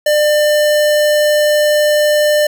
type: tone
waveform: square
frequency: 598 Hz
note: D5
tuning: 31 cents sharp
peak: -10 dBFS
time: 0.06-2.47 s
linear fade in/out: 5 ms
effects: none